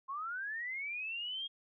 sine linear sweep, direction up, 1046.5 to 3268 Hz, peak -37 dBFS, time 0.08-1.48 s, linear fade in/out 20 ms, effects none

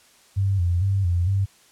sine tone with vibrato, 92.5 Hz, F#2, in tune, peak -18 dBFS, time 0.36-1.46 s, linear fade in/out 20 ms, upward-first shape square, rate 2.2 Hz, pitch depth 99 cents each way, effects white hiss -55 dBFS RMS until 1.71 s + low-pass 10000 Hz 12 dB/octave

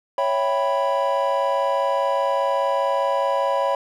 triangle chord, C# half-diminished seventh, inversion none, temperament equal, 554.4 / 659.3 / 784 / 987.8 Hz, C#5 / E5 / G5 / B5, 0 / 0 / 0 / 0 cents, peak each -20 / -25 / -26 / -21 dBFS, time 0.18-3.75 s, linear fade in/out 2 ms, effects none

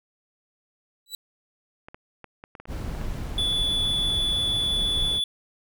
sawtooth tone with exponential growth, 3945 Hz, B7, 3 cents flat, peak -25 dBFS, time 1.06-1.15 s, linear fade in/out 2 ms, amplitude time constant 19 ms
clicks, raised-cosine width 0.5 ms, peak -26 dBFS, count 11, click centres 1.885 / 1.945 / 2.243 / 2.439 / 2.552 / 2.6 / 2.655 / 2.95 / 3.014 / 3.389 / 3.528 s
brown noise, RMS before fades -31 dBFS, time 2.67-5.21 s, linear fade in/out 50 ms
triangle tone, 3449 Hz, A7, 35 cents flat, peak -21 dBFS, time 3.38-5.24 s, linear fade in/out 2 ms
effects none

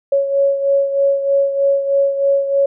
sine beating tone pair, 554.4 / 557.6 Hz, C#5 / C#5, 0 / +10 cents, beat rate 3.2 Hz, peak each -13 / -20 dBFS, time 0.12-2.66 s, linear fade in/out 5 ms, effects none

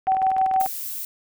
sine tone with tremolo, 761 Hz, F#5, 48 cents sharp, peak -16 dBFS, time 0.07-0.67 s, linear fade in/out 10 ms, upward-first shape square, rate 6.4 Hz, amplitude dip 35%
click train, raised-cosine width 0.5 ms, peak -19 dBFS, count 13, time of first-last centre 0.07-0.661 s, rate 20.3 Hz
violet noise, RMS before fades -31 dBFS, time 0.6-1.05 s, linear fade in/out 2 ms
effects none

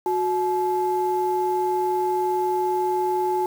sine tone pair together, 365.6 / 860 Hz, F#4 / A5, -21 / -40 cents, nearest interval octave + minor third, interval 1481 cents, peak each -22 dBFS, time 0.06-3.46 s, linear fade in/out 2 ms, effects tanh soft clip ceiling -13 dBFS + 7-bit

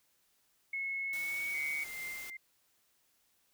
sine tone with pitch glide, 2185 to 2239 Hz, C#7 to C#7, -26 to +17 cents, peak -34 dBFS, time 0.73-1.84 s, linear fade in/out 5 ms, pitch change +43 cents, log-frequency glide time 1.04-1.47 s
white noise, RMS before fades -48 dBFS, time 1.13-2.3 s, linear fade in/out 2 ms
sine tone with tremolo, 2093 Hz, C7, in tune, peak -38 dBFS, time 1.54-2.37 s, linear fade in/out 5 ms, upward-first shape triangle, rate 2.4 Hz, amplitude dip 55%
effects white hiss -73 dBFS RMS until 3.53 s

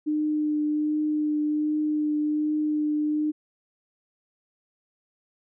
sine tone with vibrato, 302.2 Hz, D4, 50 cents sharp, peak -22 dBFS, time 0.06-3.32 s, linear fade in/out 20 ms, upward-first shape triangle, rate 1.3 Hz, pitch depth 14 cents each way, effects none

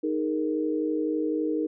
sine chord, D# suspended fourth, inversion none, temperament just, 311.1 / 414.8 / 466.7 Hz, D#4 / G#4 / A#4, 0 / -2 / +2 cents, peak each -26 / -32 / -30 dBFS, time 0.03-1.67 s, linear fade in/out 10 ms, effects none

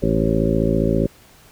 harmonic tone with a mistuned harmonic, 55 Hz, A1, in tune, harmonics 1 / 2 / 3 / 4 / 5 / 6 / 7 / 9 / 10, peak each -25 / -25 / -22 / -23 / -24 / -26 / -23 / -28 / -25 dBFS, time 0.02-1.07 s, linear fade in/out 10 ms, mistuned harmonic 1, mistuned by -110 cents, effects pink hiss -49 dBFS RMS until 1.51 s

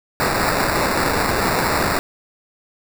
white noise with sample-and-hold, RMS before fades -19 dBFS, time 0.2-1.99 s, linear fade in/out 0 ms, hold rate 3150 Hz, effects none

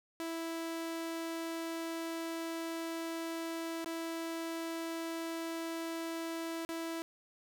sawtooth tone with dropouts, 329.6 Hz, E4, in tune, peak -33 dBFS, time 0.2-7.02 s, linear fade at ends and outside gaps 0 ms, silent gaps 3.845-3.86 / 6.65-6.691 s, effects none

